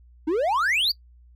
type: exponential sweep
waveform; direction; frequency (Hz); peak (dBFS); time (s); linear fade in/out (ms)
triangle; up; 293.7 to 4823; -18; 0.27-0.92; 10
effects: noise-tail reverb RT60 0.1 s tail -22 dB re dry + added 60 Hz sine -49 dBFS peak until 1.35 s